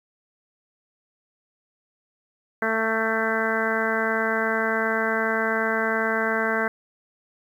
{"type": "harmonic tone", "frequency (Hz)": 222.7, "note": "A3", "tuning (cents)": 21, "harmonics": [1, 2, 3, 4, 5, 6, 7, 8, 9], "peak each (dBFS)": [-30, -28, -29, -33, -32, -32, -26, -33, -32], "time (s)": [2.62, 6.68], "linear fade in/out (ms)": 2, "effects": ["9-bit"]}